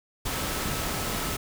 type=tone in noise; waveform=sine; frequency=1300 Hz; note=E6; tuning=24 cents flat; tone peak=-41 dBFS; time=0.25-1.37 s; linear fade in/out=10 ms; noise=pink; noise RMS=-30 dBFS; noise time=0.25-1.37 s; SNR=-14 dB; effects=none